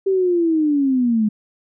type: linear sweep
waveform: sine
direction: down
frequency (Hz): 391.7 to 207.7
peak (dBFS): -14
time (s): 0.06-1.29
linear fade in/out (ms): 10
effects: none